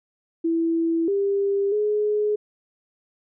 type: tone with pitch steps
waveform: sine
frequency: 330.5 / 398.3 / 420.2 Hz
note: E4 / G4 / G#4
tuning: +5 / +28 / +20 cents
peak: -19 dBFS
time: 0.44-2.36 s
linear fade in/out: 10 ms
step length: 640 ms
effects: none